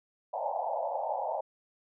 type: band-pass noise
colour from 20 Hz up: white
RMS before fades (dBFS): -33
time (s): 0.33-1.41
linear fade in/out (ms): 10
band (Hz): 530 to 920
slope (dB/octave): 96
effects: none